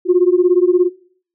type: beating tone pair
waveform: sine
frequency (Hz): 351.5 / 368.5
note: F4 / F#4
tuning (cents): +11 / -7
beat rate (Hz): 17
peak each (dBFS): -11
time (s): 0.05-0.9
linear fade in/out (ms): 50
effects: noise-tail reverb RT60 0.5 s tail -18 dB re dry + tanh soft clip ceiling -2 dBFS